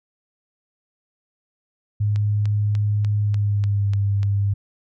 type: tone with pitch glide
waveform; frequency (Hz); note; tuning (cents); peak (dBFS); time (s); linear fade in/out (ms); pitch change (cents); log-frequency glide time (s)
sine; 104.1 to 100.32; G#2 to G2; +5 to +41; -17; 2-4.54; 10; -64; 3.19-3.93
type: click train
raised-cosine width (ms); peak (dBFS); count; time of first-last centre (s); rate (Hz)
0.2; -20; 8; 2.16-4.231; 3.38
effects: none